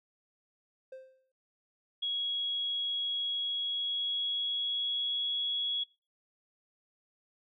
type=tone with exponential decay; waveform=triangle; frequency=523.3 Hz; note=C5; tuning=in tune; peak=-39 dBFS; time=0.92-1.32 s; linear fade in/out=5 ms; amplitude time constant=86 ms
type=tone with pitch glide; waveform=sine; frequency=3322 to 3347 Hz; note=G#7 to G#7; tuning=0 to +13 cents; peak=-30 dBFS; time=2.02-5.84 s; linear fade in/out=10 ms; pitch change=+13 cents; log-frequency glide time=3.26-5.36 s
effects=noise-tail reverb RT60 0.3 s tail -20 dB re dry